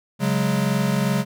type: chord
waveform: square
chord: C# suspended fourth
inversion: none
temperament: equal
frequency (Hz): 138.59 / 185 / 207.7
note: C#3 / F#3 / G#3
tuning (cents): 0 / 0 / 0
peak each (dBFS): -24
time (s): 0.19-1.25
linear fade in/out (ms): 50
effects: none

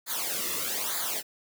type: noise with flanger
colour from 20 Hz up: white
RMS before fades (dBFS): -31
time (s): 0.06-1.23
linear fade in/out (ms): 50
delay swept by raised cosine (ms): 0.35 to 1.31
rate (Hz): 1.1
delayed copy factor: -0.85
effects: none

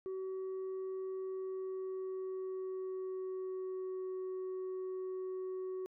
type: tone with pitch glide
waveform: sine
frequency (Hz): 378.6 to 373.4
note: F#4 to F#4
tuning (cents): +40 to +16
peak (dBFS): -35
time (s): 0.06-5.86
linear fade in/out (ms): 0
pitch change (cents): -24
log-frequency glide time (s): 1.18-4.14
effects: tanh soft clip ceiling -37 dBFS

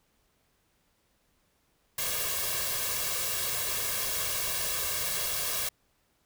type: noise with comb filter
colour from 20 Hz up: white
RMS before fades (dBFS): -31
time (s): 1.98-5.69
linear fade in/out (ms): 5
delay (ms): 1.8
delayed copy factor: +0.8
effects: pink hiss -71 dBFS RMS until 6.25 s

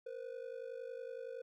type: ring-modulated tone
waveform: triangle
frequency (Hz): 493.9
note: B4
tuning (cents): 0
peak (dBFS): -38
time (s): 0.06-1.42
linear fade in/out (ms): 5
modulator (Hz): 25.4
effects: none

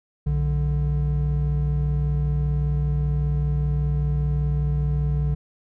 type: tone pair together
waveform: triangle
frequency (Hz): 61.74 / 146.84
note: B1 / D3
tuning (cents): 0 / 0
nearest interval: octave + minor third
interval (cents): 1500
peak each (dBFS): -21 / -20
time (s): 0.26-5.35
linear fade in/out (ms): 10
effects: none

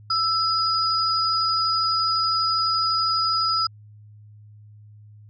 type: tone pair together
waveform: sine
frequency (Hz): 1318.5 / 4944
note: E6 / D#8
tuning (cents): 0 / -12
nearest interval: octave + major seventh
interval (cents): 2288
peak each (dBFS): -22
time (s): 0.1-3.67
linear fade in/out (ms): 5
effects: added 105 Hz sine -44 dBFS peak until 5.29 s

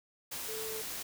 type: tone in noise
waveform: sine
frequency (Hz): 440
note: A4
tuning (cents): 0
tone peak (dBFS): -40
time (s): 0.48-0.82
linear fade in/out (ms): 10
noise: white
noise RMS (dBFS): -40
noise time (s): 0.31-1.03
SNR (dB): -3
effects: none

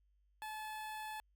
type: tone with notch filter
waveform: sawtooth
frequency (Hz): 863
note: A5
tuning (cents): -34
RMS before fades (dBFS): -45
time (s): 0.42-1.2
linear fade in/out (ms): 0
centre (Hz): 5900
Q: 1.4
effects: added 50 Hz sine -70 dBFS peak until 1.35 s

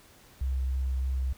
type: tone with vibrato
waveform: sine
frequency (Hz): 65.41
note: C2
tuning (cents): 0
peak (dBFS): -26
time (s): 0.41-1.33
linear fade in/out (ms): 5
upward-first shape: sine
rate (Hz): 3.3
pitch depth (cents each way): 10
effects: pink hiss -56 dBFS RMS until 1.37 s

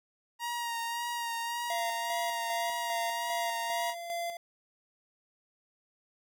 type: tone with vibrato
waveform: sawtooth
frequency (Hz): 940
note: A#5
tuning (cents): +14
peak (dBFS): -29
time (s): 0.39-3.95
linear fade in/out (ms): 50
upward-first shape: sine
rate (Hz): 1.8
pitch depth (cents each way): 25
type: tone with tremolo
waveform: square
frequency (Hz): 686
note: F5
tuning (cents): -31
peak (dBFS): -33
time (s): 1.7-4.37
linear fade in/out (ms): 2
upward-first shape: square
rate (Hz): 2.5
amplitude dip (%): 50
effects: none

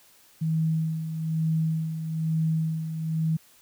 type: tone with tremolo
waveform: sine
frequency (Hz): 160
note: D#3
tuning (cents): +49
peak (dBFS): -21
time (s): 0.41-3.37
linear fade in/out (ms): 10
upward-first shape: sine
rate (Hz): 1.1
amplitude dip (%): 60
effects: white hiss -57 dBFS RMS until 3.61 s

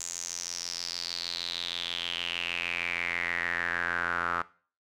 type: tone with band-pass filter sweep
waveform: sawtooth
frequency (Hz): 86.4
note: F2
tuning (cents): -18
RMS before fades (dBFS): -33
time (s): 0-4.42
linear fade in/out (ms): 5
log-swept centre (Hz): 7000 to 1300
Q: 6.4
effects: noise-tail reverb RT60 0.4 s tail -18 dB re dry

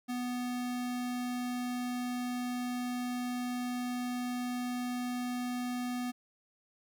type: tone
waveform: square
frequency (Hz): 246.9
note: B3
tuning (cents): 0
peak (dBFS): -34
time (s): 0.08-6.12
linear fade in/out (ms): 20
effects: none

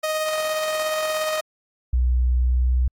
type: tone with tremolo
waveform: sawtooth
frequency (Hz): 623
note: D#5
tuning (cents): +2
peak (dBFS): -17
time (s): 0.03-1.41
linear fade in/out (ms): 10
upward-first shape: sine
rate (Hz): 17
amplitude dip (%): 25
type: tone with pitch glide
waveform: sine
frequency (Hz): 61.9 to 62.62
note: B1 to B1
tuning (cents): +5 to +25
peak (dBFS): -16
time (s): 1.93-2.88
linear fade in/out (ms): 5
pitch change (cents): +20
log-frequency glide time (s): 2.37-2.72
effects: AAC 64 kbps

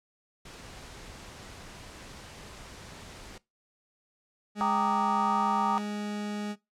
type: noise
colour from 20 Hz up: pink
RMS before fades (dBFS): -46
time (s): 0.45-3.38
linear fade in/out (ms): 5
type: tone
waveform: 40% pulse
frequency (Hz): 207.7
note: G#3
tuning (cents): 0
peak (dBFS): -31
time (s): 4.55-6.56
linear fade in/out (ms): 50
type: chord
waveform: sine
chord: Eb major seventh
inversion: first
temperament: equal with one note detuned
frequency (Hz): 784 / 925.9 / 1174.7 / 1244.5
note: G5 / Bb5 / D6 / Eb6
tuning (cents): 0 / -12 / 0 / 0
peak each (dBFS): -30 / -29 / -32 / -32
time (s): 4.61-5.78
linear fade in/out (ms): 0
effects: noise-tail reverb RT60 0.2 s tail -20 dB re dry + low-pass 8000 Hz 12 dB/octave

